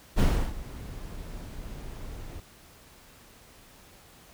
brown noise with ADSR envelope, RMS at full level -19 dBFS, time 0.16-2.4 s, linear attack 34 ms, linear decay 330 ms, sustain -20 dB, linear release 6 ms, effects pink hiss -54 dBFS RMS until 4.33 s

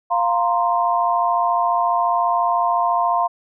sine chord, F suspended fourth, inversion none, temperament equal, 698.5 / 932.3 / 1046.5 Hz, F5 / Bb5 / C6, 0 / 0 / 0 cents, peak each -19 / -21 / -20 dBFS, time 0.1-3.28 s, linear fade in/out 20 ms, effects none

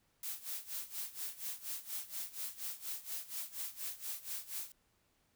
blue noise with tremolo, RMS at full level -40 dBFS, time 0.23-4.72 s, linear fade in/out 2 ms, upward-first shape sine, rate 4.2 Hz, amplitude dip 85%, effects pink hiss -75 dBFS RMS until 5.35 s

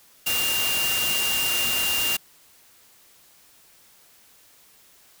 sine tone in noise, 2794 Hz, F7, in tune, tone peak -24 dBFS, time 0.26-2.17 s, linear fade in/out 10 ms, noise white, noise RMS -26 dBFS, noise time 0.26-2.17 s, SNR -1 dB, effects white hiss -55 dBFS RMS until 5.2 s

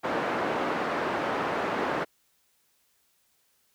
pink band-pass noise, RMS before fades -29 dBFS, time 0.03-2.05 s, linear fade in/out 20 ms, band 340 to 1500 Hz, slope 12 dB/octave, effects white hiss -69 dBFS RMS until 3.74 s

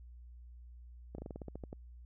slowing click train, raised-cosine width 2 ms, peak -30 dBFS, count 11, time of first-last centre 1.15-1.729 s, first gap 33 ms, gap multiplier 1.12, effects added 60 Hz sine -50 dBFS peak until 2.05 s

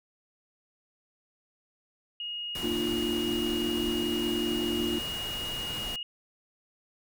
sine tone, 2870 Hz, F7, 47 cents sharp, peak -33 dBFS, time 2.2-6.03 s, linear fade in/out 2 ms
pink noise, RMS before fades -39 dBFS, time 2.55-5.96 s, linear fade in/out 2 ms
sine chord, Bb suspended fourth, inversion none, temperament equal with one note detuned, 233.1 / 304 / 349.2 Hz, Bb3 / Eb4 / F4, 0 / -40 / 0 cents, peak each -33 / -33 / -31 dBFS, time 2.63-4.99 s, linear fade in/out 5 ms
effects none

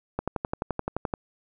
click train, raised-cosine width 1 ms, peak -13 dBFS, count 12, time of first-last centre 0.19-1.138 s, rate 11.6 Hz, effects none

